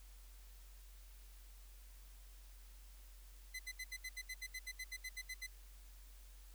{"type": "tone bursts", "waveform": "sawtooth", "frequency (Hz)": 2028, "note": "B6", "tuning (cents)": 45, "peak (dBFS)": -40, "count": 16, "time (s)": [3.54, 5.468], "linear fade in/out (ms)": 10, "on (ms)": 53, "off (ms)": 72, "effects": ["added 46 Hz sine -55 dBFS peak until 6.54 s", "white hiss -66 dBFS RMS until 6.54 s"]}